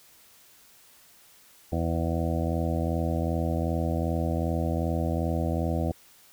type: harmonic tone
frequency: 82.6 Hz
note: E2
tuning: 4 cents sharp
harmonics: 1 / 2 / 3 / 4 / 6 / 7 / 8 / 9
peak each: -28 / -31 / -33 / -34 / -36 / -36 / -37 / -38 dBFS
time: 1.72-5.92 s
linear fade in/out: 5 ms
effects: white hiss -56 dBFS RMS until 6.32 s